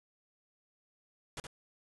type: noise with echo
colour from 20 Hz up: pink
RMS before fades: -41 dBFS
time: 1.37-1.4 s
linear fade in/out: 2 ms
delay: 69 ms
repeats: 1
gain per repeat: -5 dB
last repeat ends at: 1.469 s
effects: resampled to 24000 Hz